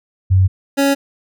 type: tone pair in turn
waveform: sine / 25% pulse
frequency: 94.1 / 277.9 Hz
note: F#2 / C#4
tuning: +30 / +4 cents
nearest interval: octave + perfect fifth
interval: 1874 cents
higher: second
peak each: -8 dBFS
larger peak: neither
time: 0.3-0.48 / 0.77-0.95 s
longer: neither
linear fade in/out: 20 ms
effects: none